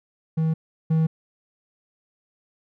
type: tone pair in turn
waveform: triangle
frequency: 160 / 160 Hz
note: D#3 / D#3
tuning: +49 / +49 cents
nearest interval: unison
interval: 0 cents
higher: neither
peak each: -17 / -15 dBFS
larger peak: second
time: 0.37-0.54 / 0.9-1.07 s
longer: neither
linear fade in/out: 10 ms
effects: none

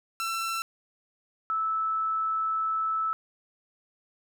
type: tone pair in turn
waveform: sawtooth / sine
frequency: 1343 / 1310.1 Hz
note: E6 / E6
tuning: +32 / -11 cents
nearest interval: unison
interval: 43 cents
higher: first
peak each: -25 dBFS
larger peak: neither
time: 0.2-0.62 / 1.5-3.13 s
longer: second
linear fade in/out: 0 ms
effects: none

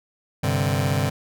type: chord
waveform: sawtooth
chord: G suspended fourth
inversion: none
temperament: just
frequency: 98 / 130.67 / 147 Hz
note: G2 / C3 / D3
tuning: 0 / -2 / +2 cents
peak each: -20 dBFS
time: 0.43-1.1 s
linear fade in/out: 10 ms
effects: none

